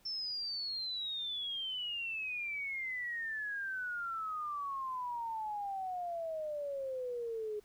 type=exponential sweep; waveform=sine; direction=down; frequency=5370 to 415.3 Hz; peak=-36 dBFS; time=0.05-7.6 s; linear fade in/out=10 ms; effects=pink hiss -67 dBFS RMS until 7.64 s